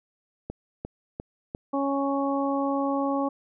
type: click train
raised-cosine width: 2 ms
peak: -19 dBFS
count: 4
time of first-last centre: 0.5-1.549 s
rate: 2.86 Hz
type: harmonic tone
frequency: 277.2 Hz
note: C#4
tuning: in tune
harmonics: 1 / 2 / 3 / 4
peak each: -26 / -29 / -31 / -32 dBFS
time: 1.73-3.29 s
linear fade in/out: 10 ms
effects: none